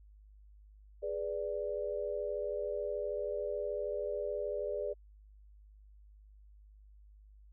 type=chord; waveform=sine; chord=G# diminished; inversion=none; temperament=equal; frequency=415.3 / 493.9 / 587.3 Hz; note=G#4 / B4 / D5; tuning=0 / 0 / 0 cents; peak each=-38 / -40 / -37 dBFS; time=1.02-4.94 s; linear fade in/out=20 ms; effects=added 51 Hz sine -55 dBFS peak until 7.52 s